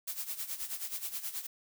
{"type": "noise with tremolo", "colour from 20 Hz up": "blue", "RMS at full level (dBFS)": -36, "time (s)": [0.07, 1.47], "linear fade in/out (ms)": 10, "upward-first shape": "sine", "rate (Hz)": 9.4, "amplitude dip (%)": 75, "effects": []}